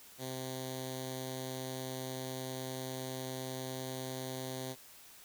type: tone with notch filter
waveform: 5% pulse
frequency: 130 Hz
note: C3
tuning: 11 cents flat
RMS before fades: -41 dBFS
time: 0.18-4.76 s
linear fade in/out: 50 ms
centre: 1300 Hz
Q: 0.56
effects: white hiss -56 dBFS RMS until 5.24 s

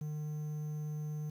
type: tone with quantisation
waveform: triangle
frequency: 151.4 Hz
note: D#3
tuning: 47 cents flat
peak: -34 dBFS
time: 0.01-1.3 s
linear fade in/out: 5 ms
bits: 10
effects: none

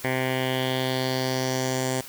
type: tone with low-pass filter sweep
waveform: 10% pulse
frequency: 129.7 Hz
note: C3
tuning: 15 cents flat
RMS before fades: -26 dBFS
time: 0.04-2.01 s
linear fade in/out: 5 ms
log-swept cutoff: 2200 to 8200 Hz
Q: 3.1
effects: white hiss -42 dBFS RMS until 2.08 s

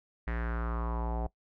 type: tone with low-pass filter sweep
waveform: square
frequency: 58 Hz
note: A#1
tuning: 8 cents flat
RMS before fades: -33 dBFS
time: 0.27-1.27 s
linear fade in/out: 5 ms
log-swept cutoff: 1900 to 740 Hz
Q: 4.1
effects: noise-tail reverb RT60 0.1 s tail -20 dB re dry

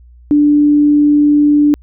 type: tone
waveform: sine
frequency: 293.9 Hz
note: D4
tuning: 1 cent sharp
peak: -6 dBFS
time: 0.31-1.74 s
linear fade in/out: 0 ms
effects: added 60 Hz sine -38 dBFS peak until 1.82 s

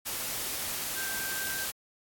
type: tone in noise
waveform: sine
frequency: 1568 Hz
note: G6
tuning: in tune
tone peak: -35 dBFS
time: 0.95-1.66 s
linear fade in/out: 20 ms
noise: white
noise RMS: -34 dBFS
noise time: 0.05-1.72 s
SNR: -4 dB
effects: AAC 64 kbps

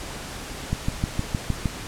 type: click train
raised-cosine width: 5 ms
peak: -10 dBFS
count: 7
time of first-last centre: 0.73-1.657 s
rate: 6.47 Hz
effects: pink hiss -35 dBFS RMS until 1.87 s + low-pass 10000 Hz 12 dB/octave

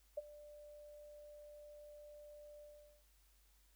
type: tone with ADSR envelope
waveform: sine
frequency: 592 Hz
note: D5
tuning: 14 cents sharp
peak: -36 dBFS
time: 0.17-3.04 s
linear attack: 9 ms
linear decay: 27 ms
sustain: -18 dB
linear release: 420 ms
effects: added 50 Hz sine -69 dBFS peak until 3.75 s + white hiss -74 dBFS RMS until 3.75 s

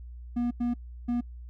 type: tone bursts at uneven times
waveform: triangle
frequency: 240.7 Hz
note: B3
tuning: 44 cents flat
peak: -23 dBFS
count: 3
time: 0.36-0.51 / 0.6-0.74 / 1.08-1.21 s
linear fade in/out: 10 ms
effects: noise-tail reverb RT60 0.1 s tail -24 dB re dry + added 60 Hz sine -40 dBFS peak until 1.49 s

